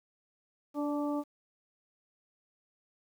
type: harmonic tone with a mistuned harmonic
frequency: 291.1 Hz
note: D4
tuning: 15 cents flat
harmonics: 1 / 2 / 3 / 4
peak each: -31 / -37 / -41 / -43 dBFS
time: 0.74-1.24 s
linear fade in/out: 50 ms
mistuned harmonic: 2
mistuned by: +16 cents
effects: 10-bit